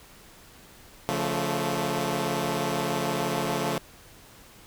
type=chord; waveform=10% pulse; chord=Db augmented; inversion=none; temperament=equal with one note detuned; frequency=141.01 / 174.61 / 220 Hz; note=Db3 / F3 / A3; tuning=+30 / 0 / 0 cents; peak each=-22 dBFS; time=1.09-3.78 s; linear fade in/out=0 ms; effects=pink hiss -51 dBFS RMS until 4.66 s